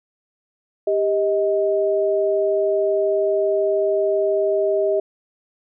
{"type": "tone pair together", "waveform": "sine", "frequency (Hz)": [396.4, 629.2], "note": ["G4", "D#5"], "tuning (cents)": [19, 19], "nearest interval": "minor sixth", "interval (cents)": 800, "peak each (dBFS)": -19, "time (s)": [0.87, 5], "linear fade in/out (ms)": 5, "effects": []}